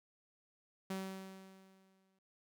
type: tone with exponential decay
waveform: sawtooth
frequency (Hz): 190.9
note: G3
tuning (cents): -46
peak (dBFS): -34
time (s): 0.9-2.19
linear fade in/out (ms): 5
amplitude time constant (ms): 280
effects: none